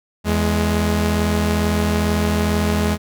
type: tone pair together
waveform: sawtooth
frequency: 82.3 / 209.1 Hz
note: E2 / G#3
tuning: -2 / +12 cents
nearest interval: octave + major third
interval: 1614 cents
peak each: -15 dBFS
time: 0.24-2.98 s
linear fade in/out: 50 ms
effects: none